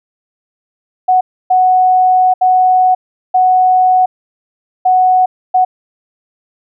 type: tone bursts at uneven times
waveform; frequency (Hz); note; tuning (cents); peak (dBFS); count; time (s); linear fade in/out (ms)
sine; 740; F#5; 0; -6; 6; 1.08-1.21 / 1.5-2.34 / 2.41-2.95 / 3.34-4.06 / 4.85-5.26 / 5.54-5.65; 10
effects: none